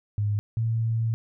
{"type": "tone pair in turn", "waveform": "sine", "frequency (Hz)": [103.8, 113.52], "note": ["G#2", "A#2"], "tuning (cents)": [0, -45], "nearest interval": "major second", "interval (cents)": 155, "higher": "second", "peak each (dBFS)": -22, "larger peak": "neither", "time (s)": [[0.18, 0.39], [0.57, 1.14]], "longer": "second", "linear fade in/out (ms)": 0, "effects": []}